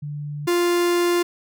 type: tone pair in turn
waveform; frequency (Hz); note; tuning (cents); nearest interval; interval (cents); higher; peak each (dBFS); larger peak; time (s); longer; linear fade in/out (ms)
sine / 45% pulse; 146.83 / 349.2; D3 / F4; 0 / 0; octave + minor third; 1500; second; -27 / -17; second; 0.02-0.47 / 0.47-1.23; second; 10
effects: none